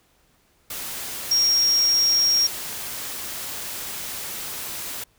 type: tone in noise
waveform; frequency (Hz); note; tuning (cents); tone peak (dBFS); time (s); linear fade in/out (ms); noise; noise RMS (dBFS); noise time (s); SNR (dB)
sine; 5588; F8; 0; -16; 1.31-2.47; 5; white; -32; 0.7-5.04; +13
effects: pink hiss -62 dBFS RMS until 5.18 s